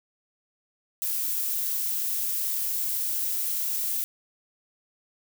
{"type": "noise", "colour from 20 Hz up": "violet", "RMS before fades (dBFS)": -28, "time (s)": [1.02, 4.04], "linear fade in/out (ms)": 0, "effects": []}